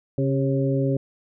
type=harmonic tone with a mistuned harmonic; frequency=136.4 Hz; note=C#3; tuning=28 cents flat; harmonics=1 / 2 / 3 / 4; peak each=-22 / -25 / -27 / -28 dBFS; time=0.18-0.97 s; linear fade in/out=2 ms; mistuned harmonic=3; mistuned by=-38 cents; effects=none